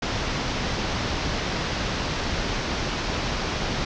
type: low-pass noise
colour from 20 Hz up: pink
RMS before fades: -27 dBFS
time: 0.02-3.85 s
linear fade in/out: 5 ms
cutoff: 6000 Hz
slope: 48 dB/octave
effects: none